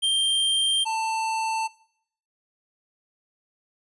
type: tone pair in turn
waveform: square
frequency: 3171 / 889.8 Hz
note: G7 / A5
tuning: +19 / +19 cents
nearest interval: octave + minor seventh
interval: 2200 cents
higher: first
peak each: -20 / -25 dBFS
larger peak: first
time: 0.02-0.85 / 0.85-1.68 s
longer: neither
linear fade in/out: 20 ms
effects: noise-tail reverb RT60 0.7 s tail -21 dB re dry + resampled to 24000 Hz